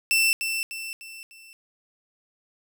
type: tone with echo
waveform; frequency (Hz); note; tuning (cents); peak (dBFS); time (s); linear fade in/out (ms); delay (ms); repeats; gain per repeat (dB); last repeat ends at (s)
sawtooth; 2677; E7; +26; -15; 0.11-0.33; 0; 300; 4; -7; 1.53
effects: none